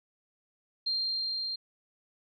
sine tone with level ramp, 4186 Hz, C8, in tune, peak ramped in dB -27 to -32 dBFS, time 0.86-1.56 s, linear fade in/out 10 ms, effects none

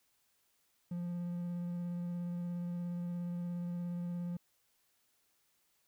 triangle tone with vibrato, 174.61 Hz, F3, in tune, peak -34 dBFS, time 0.91-4.37 s, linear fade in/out 5 ms, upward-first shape square, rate 17 Hz, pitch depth 9 cents each way, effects white hiss -75 dBFS RMS until 5.87 s

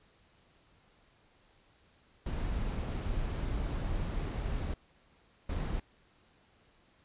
brown noise bursts at uneven times, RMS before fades -34 dBFS, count 2, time 2.26-4.74 / 5.49-5.8 s, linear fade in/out 5 ms, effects pink hiss -66 dBFS RMS until 7.04 s + resampled to 8000 Hz

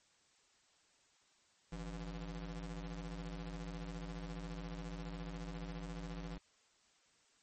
35% pulse ring-modulated tone, 110.2 Hz, A2, 3 cents sharp, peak -38 dBFS, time 1.72-6.38 s, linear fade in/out 5 ms, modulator 62.3 Hz, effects white hiss -71 dBFS RMS until 7.42 s + MP3 32 kbps

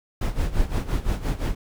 brown noise with tremolo, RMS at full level -21 dBFS, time 0.21-1.55 s, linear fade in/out 5 ms, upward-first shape sine, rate 5.8 Hz, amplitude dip 80%, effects none

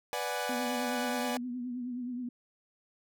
sawtooth chord, G# half-diminished seventh, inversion first, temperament equal, 493.9 / 587.3 / 740 / 830.6 Hz, B4 / D5 / F#5 / G#5, 0 / 0 / 0 / 0 cents, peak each -34 dBFS, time 0.13-1.37 s, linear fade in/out 0 ms
sine tone with vibrato, 246.9 Hz, B3, in tune, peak -34 dBFS, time 0.49-2.29 s, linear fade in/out 5 ms, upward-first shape triangle, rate 9.5 Hz, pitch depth 64 cents each way
effects none

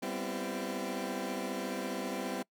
20% pulse chord, C major seventh, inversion second, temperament equal with one note detuned, 196 / 246.9 / 261.6 / 335 Hz, G3 / B3 / C4 / E4, 0 / 0 / 0 / +28 cents, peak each -35 / -36 / -35 / -36 dBFS, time 0.02-2.43 s, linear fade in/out 10 ms, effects noise-tail reverb RT60 0.1 s tail -24 dB re dry

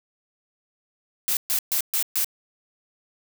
blue noise bursts, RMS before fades -23 dBFS, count 5, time 1.28-2.245 s, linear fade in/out 0 ms, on 89 ms, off 130 ms, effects none

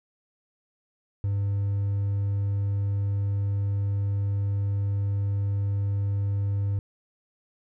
triangle tone with hard clipping, 100 Hz, G2, 35 cents sharp, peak -24 dBFS, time 1.24-6.79 s, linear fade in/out 0 ms, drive 5 dB, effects none

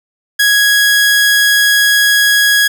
sawtooth tone, 1661.2 Hz, G#6, in tune, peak -4 dBFS, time 0.39-2.68 s, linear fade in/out 10 ms, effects none

